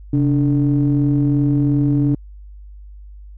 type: ring-modulated tone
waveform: triangle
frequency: 77.8 Hz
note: D#2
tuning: in tune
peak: -8 dBFS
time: 0.13-2.15 s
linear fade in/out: 5 ms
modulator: 212 Hz
effects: added 50 Hz sine -35 dBFS peak until 3.37 s